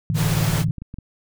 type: chord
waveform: sine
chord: A suspended fourth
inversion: none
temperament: equal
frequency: 110 / 146.83 / 164.81 Hz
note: A2 / D3 / E3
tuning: 0 / 0 / 0 cents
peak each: -23 dBFS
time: 0.1-0.71 s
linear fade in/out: 0 ms
type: noise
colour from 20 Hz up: pink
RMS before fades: -26 dBFS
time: 0.14-0.65 s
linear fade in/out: 50 ms
type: clicks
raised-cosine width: 5 ms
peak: -21 dBFS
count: 9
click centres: 0.409 / 0.508 / 0.558 / 0.617 / 0.684 / 0.783 / 0.82 / 0.941 / 0.986 s
effects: none